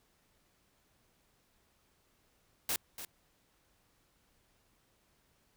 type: noise with echo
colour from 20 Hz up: white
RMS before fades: -33 dBFS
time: 2.69-2.76 s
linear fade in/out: 2 ms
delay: 290 ms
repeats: 1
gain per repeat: -11 dB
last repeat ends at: 3.05 s
effects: pink hiss -72 dBFS RMS until 5.56 s